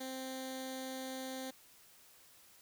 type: tone with notch filter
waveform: 10% pulse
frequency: 261.6 Hz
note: C4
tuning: in tune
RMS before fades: -43 dBFS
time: 0-1.51 s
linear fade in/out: 10 ms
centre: 1200 Hz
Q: 0.86
effects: white hiss -62 dBFS RMS until 2.61 s